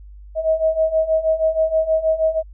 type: beating tone pair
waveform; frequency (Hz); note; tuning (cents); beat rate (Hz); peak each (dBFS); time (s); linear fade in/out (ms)
sine; 634 / 640.3; D#5 / D#5; +32 / +49; 6.3; -20 / -17; 0.35-2.43; 50
effects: added 50 Hz sine -37 dBFS peak until 2.53 s